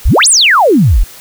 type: exponential two-way sweep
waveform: sine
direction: up then down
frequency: 32.7 to 10548 to 32.7 Hz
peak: -4 dBFS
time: 0.05-1.04 s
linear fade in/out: 10 ms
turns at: 0.28 s
effects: white hiss -34 dBFS RMS until 1.2 s